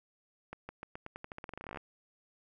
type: accelerating click train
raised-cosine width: 0.5 ms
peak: -27 dBFS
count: 22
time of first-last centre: 0.53-1.772 s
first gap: 160 ms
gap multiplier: 0.88
effects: none